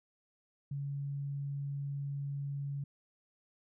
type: tone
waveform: sine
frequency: 140.8 Hz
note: C#3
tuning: 27 cents sharp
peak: -35 dBFS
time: 0.71-2.84 s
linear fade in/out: 5 ms
effects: none